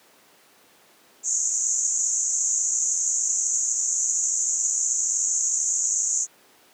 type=band-pass noise; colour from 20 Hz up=pink; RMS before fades=-24 dBFS; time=1.23-6.27 s; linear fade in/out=50 ms; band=6400 to 7300 Hz; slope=96 dB/octave; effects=pink hiss -55 dBFS RMS until 6.73 s + high-pass 300 Hz 12 dB/octave